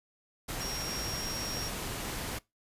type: tone in noise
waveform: sine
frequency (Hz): 5588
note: F8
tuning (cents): 0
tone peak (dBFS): -37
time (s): 0.6-1.69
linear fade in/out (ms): 10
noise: pink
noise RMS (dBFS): -37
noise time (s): 0.48-2.39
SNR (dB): -3
effects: noise-tail reverb RT60 0.2 s tail -22 dB re dry + resampled to 32000 Hz